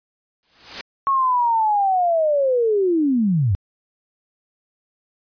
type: noise with exponential growth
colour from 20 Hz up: white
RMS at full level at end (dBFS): -25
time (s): 0.43-0.81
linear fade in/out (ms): 0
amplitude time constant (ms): 81
type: linear sweep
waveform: sine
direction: down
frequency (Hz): 1106 to 85.9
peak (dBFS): -15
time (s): 1.07-3.55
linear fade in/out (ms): 0
effects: resampled to 11025 Hz